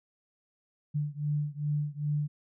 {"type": "beating tone pair", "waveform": "sine", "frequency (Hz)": [146.83, 149.33], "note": ["D3", "D3"], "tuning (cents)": [0, 29], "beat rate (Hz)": 2.5, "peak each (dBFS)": [-31, -32], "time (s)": [0.94, 2.28], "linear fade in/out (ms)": 20, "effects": []}